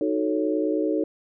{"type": "chord", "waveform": "sine", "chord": "D# half-diminished seventh", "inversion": "none", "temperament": "equal", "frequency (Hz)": [311.1, 370, 440, 554.4], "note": ["D#4", "F#4", "A4", "C#5"], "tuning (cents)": [0, 0, 0, 0], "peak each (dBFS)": [-24, -29, -27, -29], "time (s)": [0.01, 1.04], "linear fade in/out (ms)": 2, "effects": []}